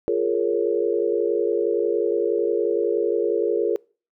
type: chord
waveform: sine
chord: Bb minor seventh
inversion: second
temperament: equal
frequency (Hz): 349.2 / 415.3 / 466.2 / 554.4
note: F4 / Ab4 / Bb4 / Db5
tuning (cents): 0 / 0 / 0 / 0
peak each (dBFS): -25 / -23 / -23 / -29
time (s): 0.08-3.76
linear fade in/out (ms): 0
effects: noise-tail reverb RT60 0.4 s tail -26 dB re dry